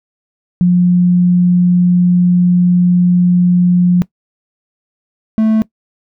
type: tone pair in turn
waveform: sine / triangle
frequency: 177.9 / 219.2 Hz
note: F3 / A3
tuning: +32 / -6 cents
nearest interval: major third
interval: 362 cents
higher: second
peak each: -6 dBFS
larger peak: neither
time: 0.61-4.02 / 5.38-5.62 s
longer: first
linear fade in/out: 0 ms
effects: noise-tail reverb RT60 0.1 s tail -20 dB re dry